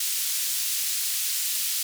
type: band-pass noise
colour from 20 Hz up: white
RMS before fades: -27 dBFS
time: 0-1.83 s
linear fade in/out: 5 ms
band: 3100 to 15000 Hz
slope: 12 dB/octave
effects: none